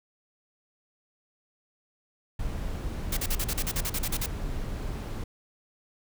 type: noise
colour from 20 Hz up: brown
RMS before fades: -32 dBFS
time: 2.39-5.24 s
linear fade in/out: 5 ms
type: noise bursts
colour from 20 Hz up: white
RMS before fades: -31 dBFS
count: 13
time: 3.12-4.262 s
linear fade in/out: 5 ms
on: 50 ms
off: 41 ms
effects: none